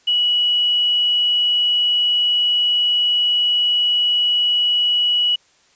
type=tone with quantisation; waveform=sine; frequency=2930 Hz; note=F#7; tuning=18 cents flat; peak=-14 dBFS; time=0.07-5.36 s; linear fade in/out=10 ms; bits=7; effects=white hiss -56 dBFS RMS until 5.75 s + resampled to 16000 Hz